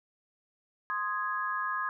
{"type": "chord", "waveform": "sine", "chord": "Ab major", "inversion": "first", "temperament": "equal", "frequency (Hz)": [1046.5, 1244.5, 1661.2], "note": ["C6", "Eb6", "Ab6"], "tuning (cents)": [0, 0, 0], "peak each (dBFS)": -34, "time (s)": [0.9, 1.89], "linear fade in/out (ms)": 0, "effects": []}